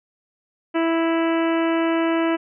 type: harmonic tone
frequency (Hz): 329.6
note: E4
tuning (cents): 0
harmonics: 1 / 2 / 3 / 4 / 5 / 6 / 7 / 8 / 9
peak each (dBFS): -19 / -25 / -29 / -31 / -33 / -35 / -36 / -37 / -38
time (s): 0.74-2.37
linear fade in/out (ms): 20
effects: none